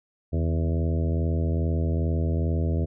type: harmonic tone with a mistuned harmonic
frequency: 82.41 Hz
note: E2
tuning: in tune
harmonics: 1 / 2 / 3 / 4 / 5 / 6 / 7 / 8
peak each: -23 / -29 / -33 / -35 / -37 / -39 / -40 / -41 dBFS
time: 0.32-2.86 s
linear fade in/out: 20 ms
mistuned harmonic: 2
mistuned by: -79 cents
effects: none